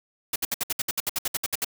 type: noise bursts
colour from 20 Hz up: white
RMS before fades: -26 dBFS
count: 15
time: 0.33-1.647 s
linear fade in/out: 5 ms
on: 29 ms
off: 63 ms
effects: none